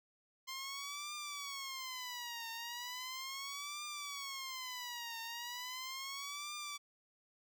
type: tone with vibrato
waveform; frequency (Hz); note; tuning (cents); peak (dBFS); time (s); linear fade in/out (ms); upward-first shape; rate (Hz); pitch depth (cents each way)
10% pulse; 1046.5; C6; 0; -34; 0.47-6.78; 20; triangle; 0.37; 240
effects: none